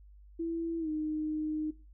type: tone with pitch glide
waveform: sine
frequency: 332 to 308 Hz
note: E4 to D#4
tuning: +12 to -17 cents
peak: -31 dBFS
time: 0.39-1.71 s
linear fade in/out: 10 ms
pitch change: -129 cents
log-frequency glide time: 0.79-0.89 s
effects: noise-tail reverb RT60 0.3 s tail -18 dB re dry + added 50 Hz sine -52 dBFS peak until 1.93 s